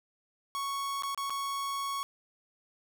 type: tone with dropouts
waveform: 45% pulse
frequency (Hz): 1109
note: C#6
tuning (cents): 0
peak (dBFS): -32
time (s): 0.55-2.03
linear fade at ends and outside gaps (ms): 0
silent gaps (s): 1.023-1.034 / 1.147-1.176 / 1.297-1.304
effects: none

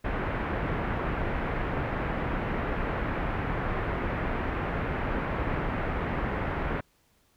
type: low-pass noise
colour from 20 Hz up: pink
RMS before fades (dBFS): -30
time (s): 0.04-6.81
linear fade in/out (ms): 10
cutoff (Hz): 2100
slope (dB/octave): 24
effects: pink hiss -67 dBFS RMS until 7.36 s

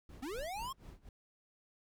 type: noise with tremolo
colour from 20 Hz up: brown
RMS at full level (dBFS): -48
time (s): 0.09-1.09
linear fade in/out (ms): 2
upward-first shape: sine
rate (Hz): 4.1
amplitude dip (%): 90
type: linear sweep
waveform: square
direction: up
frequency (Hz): 237.8 to 1101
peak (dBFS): -40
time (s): 0.22-0.73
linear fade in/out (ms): 10
effects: none

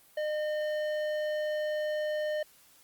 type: tone with tanh clipping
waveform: triangle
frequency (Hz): 608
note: D#5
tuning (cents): -40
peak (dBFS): -31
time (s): 0.17-2.43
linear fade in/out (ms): 5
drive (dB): 16
effects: white hiss -60 dBFS RMS until 2.83 s + Opus 32 kbps

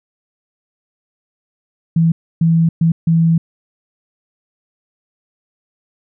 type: tone bursts at uneven times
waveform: sine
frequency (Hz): 164.81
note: E3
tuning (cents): 0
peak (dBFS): -9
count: 4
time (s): 1.96-2.12 / 2.41-2.69 / 2.81-2.92 / 3.07-3.38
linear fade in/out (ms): 5
effects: none

